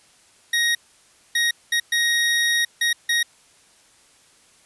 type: tone bursts at uneven times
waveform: 25% pulse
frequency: 1878 Hz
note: A#6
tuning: 12 cents sharp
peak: -14 dBFS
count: 6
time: 0.53-0.75 / 1.35-1.51 / 1.72-1.8 / 1.92-2.65 / 2.81-2.93 / 3.09-3.23 s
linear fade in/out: 5 ms
effects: white hiss -55 dBFS RMS until 4.65 s + resampled to 24000 Hz